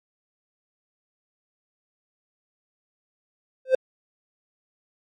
triangle tone with exponential growth, 520 Hz, C5, 11 cents flat, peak -8 dBFS, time 3.65-3.75 s, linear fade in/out 5 ms, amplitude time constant 20 ms, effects MP3 48 kbps

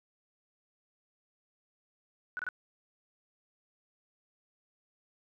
sine tone bursts, 1480 Hz, F#6, in tune, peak -33 dBFS, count 3, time 2.37-2.488 s, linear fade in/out 0 ms, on 22 ms, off 26 ms, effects none

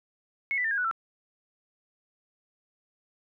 sine tone with pitch steps, 2187 / 1982.5 / 1797 / 1629 / 1476.6 / 1338.5 Hz, C#7 / B6 / A6 / G#6 / F#6 / E6, -24 / +6 / +36 / -34 / -4 / +26 cents, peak -25 dBFS, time 0.51-0.912 s, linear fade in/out 0 ms, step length 67 ms, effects none

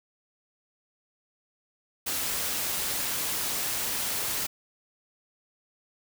white noise, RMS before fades -30 dBFS, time 2.06-4.47 s, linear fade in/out 10 ms, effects none

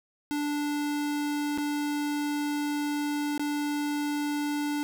square tone with dropouts, 293.1 Hz, D4, 3 cents flat, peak -28 dBFS, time 0.31-4.83 s, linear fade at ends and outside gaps 0 ms, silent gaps 1.576-1.583 / 3.378-3.395 s, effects none

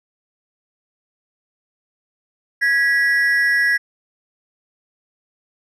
triangle ring-modulated tone, 1800 Hz, A6, 39 cents sharp, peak -9 dBFS, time 2.61-3.78 s, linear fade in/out 20 ms, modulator 143 Hz, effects none

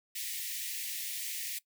white high-pass noise, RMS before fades -38 dBFS, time 0.15-1.59 s, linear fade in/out 10 ms, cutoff 1800 Hz, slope 96 dB/octave, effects noise-tail reverb RT60 0.1 s tail -19 dB re dry

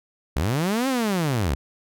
sawtooth linear two-way sweep, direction up then down, 58.5 to 273.3 to 58.5 Hz, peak -17 dBFS, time 0.36-1.55 s, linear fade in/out 5 ms, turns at 0.88 s, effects none

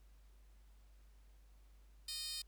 10% pulse tone with high-pass filter, 617 Hz, D#5, 15 cents flat, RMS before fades -44 dBFS, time 2.08-2.42 s, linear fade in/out 5 ms, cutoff 5000 Hz, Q 3.6, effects added 50 Hz sine -60 dBFS peak until 2.47 s + pink hiss -75 dBFS RMS until 2.47 s

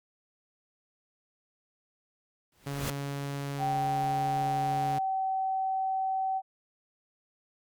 pink noise with exponential growth, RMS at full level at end -31 dBFS, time 2.52-2.9 s, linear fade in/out 2 ms, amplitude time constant 81 ms
sawtooth tone, 140.6 Hz, C#3, 25 cents sharp, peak -29 dBFS, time 2.66-4.99 s, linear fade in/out 10 ms
sine tone with pitch glide, 775 to 764.3 Hz, G5 to G5, -20 to -44 cents, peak -27 dBFS, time 3.58-6.42 s, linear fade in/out 50 ms, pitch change -24 cents, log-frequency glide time 4.23-5.24 s
effects Opus 48 kbps

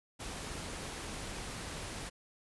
pink noise, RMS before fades -42 dBFS, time 0.19-2.1 s, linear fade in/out 20 ms, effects resampled to 24000 Hz

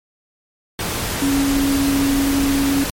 sine tone in noise, 277.2 Hz, C#4, in tune, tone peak -15 dBFS, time 1.22-2.84 s, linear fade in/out 2 ms, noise pink, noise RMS -23 dBFS, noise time 0.79-2.9 s, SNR +5 dB, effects MP3 64 kbps

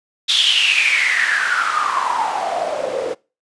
white noise with band-pass filter sweep, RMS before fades -18 dBFS, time 0.28-3.15 s, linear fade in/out 20 ms, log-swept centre 3600 to 460 Hz, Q 9.1, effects noise-tail reverb RT60 0.3 s tail -23 dB re dry + resampled to 22050 Hz

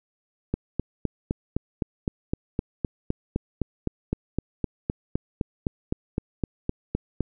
click train, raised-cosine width 3 ms, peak -11 dBFS, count 27, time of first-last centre 0.54-7.207 s, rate 3.9 Hz, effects none

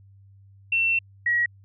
sine tone pair in turn, 2701 / 1909.9 Hz, E7 / A#6, +42 / +42 cents, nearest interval tritone, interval 600 cents, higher first, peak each -19 dBFS, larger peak neither, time 0.72-0.99 / 1.26-1.46 s, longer first, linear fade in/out 5 ms, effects added 98 Hz sine -49 dBFS peak until 1.64 s

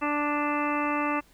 harmonic tone with a mistuned harmonic, 293.7 Hz, D4, in tune, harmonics 1 / 2 / 3 / 4 / 5 / 6 / 7 / 8 / 9, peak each -29 / -34 / -32 / -30 / -39 / -40 / -37 / -45 / -35 dBFS, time 0.01-1.21 s, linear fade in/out 20 ms, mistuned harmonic 8, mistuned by +25 cents, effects added 50 Hz sine -60 dBFS peak until 1.33 s + pink hiss -60 dBFS RMS until 1.33 s

